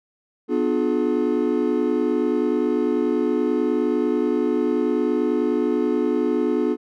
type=chord; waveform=triangle; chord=B diminished seventh; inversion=none; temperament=just; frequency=246.9 / 296.3 / 355.6 / 426.7 Hz; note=B3 / D4 / F4 / Ab4; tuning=0 / +15 / +31 / +47 cents; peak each=-22 dBFS; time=0.48-6.77 s; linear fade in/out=50 ms; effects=none